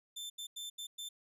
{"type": "tone bursts at uneven times", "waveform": "sawtooth", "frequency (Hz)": 3549, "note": "A7", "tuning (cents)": 14, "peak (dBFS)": -38, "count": 5, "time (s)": [[0.16, 0.3], [0.38, 0.47], [0.56, 0.7], [0.78, 0.87], [0.98, 1.09]], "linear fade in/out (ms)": 10, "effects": ["resampled to 32000 Hz"]}